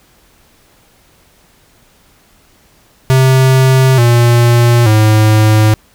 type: tone with pitch steps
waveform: square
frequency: 131.4 / 119.11 / 107.97 Hz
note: C3 / A#2 / A2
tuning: +8 / +38 / -32 cents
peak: -6 dBFS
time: 3.1-5.74 s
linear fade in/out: 0 ms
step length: 880 ms
effects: pink hiss -49 dBFS RMS until 5.94 s